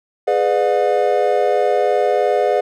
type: chord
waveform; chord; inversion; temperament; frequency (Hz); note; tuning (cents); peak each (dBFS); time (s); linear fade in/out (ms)
triangle; G# diminished seventh; none; just; 415.3 / 498.4 / 598 / 717.6; G#4 / B4 / D5 / F5; 0 / +16 / +31 / +47; -17; 0.27-2.61; 10
effects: none